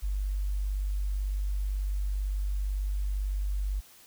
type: tone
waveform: sine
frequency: 49 Hz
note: G1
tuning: in tune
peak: -27 dBFS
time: 0.02-3.81 s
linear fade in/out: 20 ms
effects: white hiss -55 dBFS RMS until 4.06 s